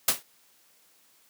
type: noise with exponential decay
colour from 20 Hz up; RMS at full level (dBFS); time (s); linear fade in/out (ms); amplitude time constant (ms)
white; -17; 0.08-0.23; 5; 31
effects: white hiss -62 dBFS RMS until 1.29 s + high-pass 150 Hz 12 dB/octave